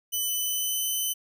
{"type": "tone with pitch glide", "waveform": "5% pulse", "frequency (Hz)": [3001, 3031], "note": ["F#7", "F#7"], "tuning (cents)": [24, 41], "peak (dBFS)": -18, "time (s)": [0.12, 1.14], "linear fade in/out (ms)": 20, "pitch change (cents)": 17, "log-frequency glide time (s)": [0.32, 0.86], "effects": []}